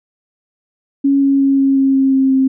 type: tone with pitch steps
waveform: sine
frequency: 277.2 / 275.4 / 273.7 / 272 / 270.2 / 268.5 / 266.8 / 265.1 Hz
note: C#4 / C#4 / C#4 / C#4 / C#4 / C4 / C4 / C4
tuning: 0 / -11 / -22 / -33 / -44 / +45 / +34 / +23 cents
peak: -9 dBFS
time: 1.04-2.48 s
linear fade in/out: 10 ms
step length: 180 ms
effects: none